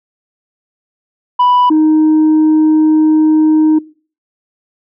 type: tone pair in turn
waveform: sine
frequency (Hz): 987.8 / 311.1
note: B5 / D#4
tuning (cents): 0 / 0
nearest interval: octave + minor sixth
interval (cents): 2000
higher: first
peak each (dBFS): -4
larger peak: neither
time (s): 1.39-1.7 / 1.7-3.79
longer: second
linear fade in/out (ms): 10
effects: noise-tail reverb RT60 0.4 s tail -22 dB re dry + tanh soft clip ceiling -5 dBFS